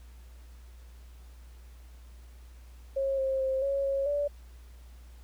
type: tone with pitch steps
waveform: sine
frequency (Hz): 543 / 533 / 529 / 553 / 548 / 578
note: C#5 / C5 / C5 / C#5 / C#5 / D5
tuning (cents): -36 / +32 / +19 / -4 / -20 / -28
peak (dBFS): -26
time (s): 2.96-4.28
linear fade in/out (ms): 10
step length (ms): 220
effects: added 60 Hz sine -47 dBFS peak until 5.23 s + pink hiss -62 dBFS RMS until 5.23 s